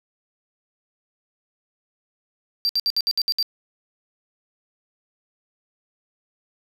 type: tone bursts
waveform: triangle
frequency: 4699 Hz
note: D8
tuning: in tune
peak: -17 dBFS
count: 8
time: 2.65-3.427 s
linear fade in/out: 0 ms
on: 42 ms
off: 63 ms
effects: none